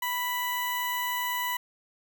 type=tone with notch filter; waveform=10% pulse; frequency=987.8 Hz; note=B5; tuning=in tune; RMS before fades=-30 dBFS; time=0.02-1.57 s; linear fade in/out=5 ms; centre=4800 Hz; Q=0.55; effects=none